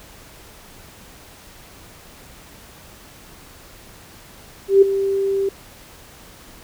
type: tone with ADSR envelope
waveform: sine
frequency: 392 Hz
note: G4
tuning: in tune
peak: -5 dBFS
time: 4.68-5.49 s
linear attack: 140 ms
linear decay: 10 ms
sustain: -12 dB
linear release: 4 ms
effects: pink hiss -44 dBFS RMS until 6.63 s